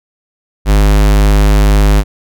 square tone, 51 Hz, G#1, 31 cents flat, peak -6 dBFS, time 0.65-2.04 s, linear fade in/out 50 ms, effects none

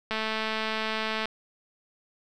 click train, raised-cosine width 0.3 ms, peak -14 dBFS, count 252, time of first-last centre 0.11-1.256 s, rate 219 Hz, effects none

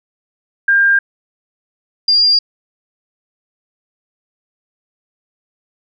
sine tone pair in turn, 1601 / 4798 Hz, G6 / D8, +36 / +36 cents, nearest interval octave + perfect fifth, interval 1900 cents, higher second, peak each -8 dBFS, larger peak neither, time 0.68-0.99 / 2.08-2.39 s, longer neither, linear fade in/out 5 ms, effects none

